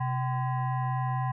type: tone with frequency modulation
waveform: sine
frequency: 129.3 Hz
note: C3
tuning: 20 cents flat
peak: -26 dBFS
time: 0-1.32 s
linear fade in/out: 10 ms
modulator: 896 Hz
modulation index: 0.86
effects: none